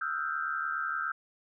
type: tone cluster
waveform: sine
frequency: 1266 / 1336 / 1423 / 1570 Hz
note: D#6 / E6 / F6 / G6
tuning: +30 / +23 / +32 / +2 cents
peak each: -39 / -34 / -37 / -35 dBFS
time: 0.01-1.12 s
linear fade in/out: 5 ms
effects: none